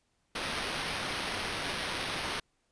white noise with sample-and-hold, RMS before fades -35 dBFS, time 0.35-2.4 s, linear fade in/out 5 ms, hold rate 7350 Hz, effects pink hiss -75 dBFS RMS until 2.71 s + resampled to 22050 Hz

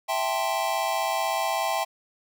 square chord, A minor seventh, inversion second, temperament equal, 659.3 / 784 / 880 / 1046.5 Hz, E5 / G5 / A5 / C6, 0 / 0 / 0 / 0 cents, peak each -30 / -29 / -32 / -32 dBFS, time 0.08-1.85 s, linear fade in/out 20 ms, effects none

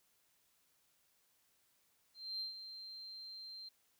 sine tone with ADSR envelope, 4152 Hz, C8, 14 cents flat, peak -37 dBFS, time 2.14-3.69 s, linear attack 260 ms, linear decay 130 ms, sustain -10 dB, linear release 8 ms, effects tanh soft clip ceiling -33 dBFS + white hiss -75 dBFS RMS until 3.99 s

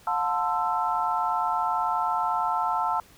sine tone cluster, 717 / 886 / 1037 / 1328 Hz, F5 / A5 / C6 / E6, +45 / +12 / -16 / +12 cents, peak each -30 / -26 / -31 / -29 dBFS, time 0.07-3 s, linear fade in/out 2 ms, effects pink hiss -54 dBFS RMS until 3.17 s

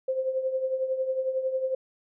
sine tone with tremolo, 523 Hz, C5, 1 cent flat, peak -22 dBFS, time 0.08-1.75 s, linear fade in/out 5 ms, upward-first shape triangle, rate 11 Hz, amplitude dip 70%, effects none

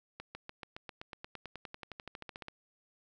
accelerating click train, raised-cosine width 0.3 ms, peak -27 dBFS, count 24, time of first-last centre 0.2-2.484 s, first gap 150 ms, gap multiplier 0.96, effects none

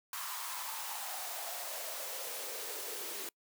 white noise with high-pass filter sweep, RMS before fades -41 dBFS, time 0.13-3.29 s, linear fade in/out 2 ms, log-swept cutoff 1100 to 360 Hz, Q 4.3, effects noise-tail reverb RT60 0.1 s tail -26 dB re dry

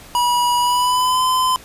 square tone with pitch glide, 970 to 1022.9 Hz, B5 to C6, -31 to -39 cents, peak -15 dBFS, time 0.15-1.56 s, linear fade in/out 0 ms, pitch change +92 cents, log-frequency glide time 0.59-1.23 s, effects pink hiss -41 dBFS RMS until 1.64 s + resampled to 32000 Hz

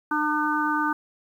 harmonic tone, 301.5 Hz, D4, 46 cents sharp, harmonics 1 / 3 / 4 / 5, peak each -27 / -27 / -27 / -27 dBFS, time 0.11-0.93 s, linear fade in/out 5 ms, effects 9-bit

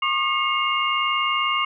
sine tone cluster, 1088 / 1208 / 2169 / 2811 Hz, C#6 / D6 / C#7 / F7, -33 / +48 / -38 / +11 cents, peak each -25 dBFS, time 0.02-1.65 s, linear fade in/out 5 ms, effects none

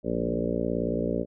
harmonic tone with a mistuned harmonic, 58.27 Hz, A#1, in tune, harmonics 1 / 2 / 3 / 4 / 5 / 6 / 7 / 8 / 9 / 10, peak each -38 / -38 / -33 / -32 / -33 / -38 / -33 / -34 / -34 / -35 dBFS, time 0.03-1.26 s, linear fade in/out 50 ms, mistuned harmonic 3, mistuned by +16 cents, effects none

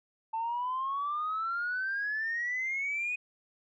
sine exponential sweep, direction up, 885 to 2503 Hz, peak -29 dBFS, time 0.33-3.16 s, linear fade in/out 10 ms, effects tanh soft clip ceiling -26 dBFS

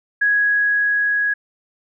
sine tone with level ramp, 1664 Hz, G#6, 3 cents sharp, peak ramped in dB -13 to -16 dBFS, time 0.21-1.34 s, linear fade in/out 10 ms, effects none

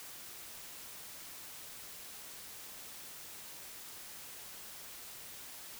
silence, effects white hiss -49 dBFS RMS until 5.79 s

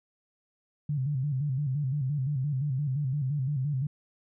sine tone with vibrato, 138.59 Hz, C#3, in tune, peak -26 dBFS, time 0.89-3.87 s, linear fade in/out 5 ms, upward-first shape square, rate 5.8 Hz, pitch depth 110 cents each way, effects none

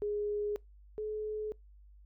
sine tone pair in turn, 415.3 / 427.7 Hz, G#4 / A4, 0 / -49 cents, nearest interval minor second, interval 51 cents, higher second, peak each -31 / -34 dBFS, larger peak first, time 0.02-0.56 / 0.98-1.52 s, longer neither, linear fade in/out 0 ms, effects noise-tail reverb RT60 0.2 s tail -25 dB re dry + added 50 Hz sine -54 dBFS peak until 2.05 s

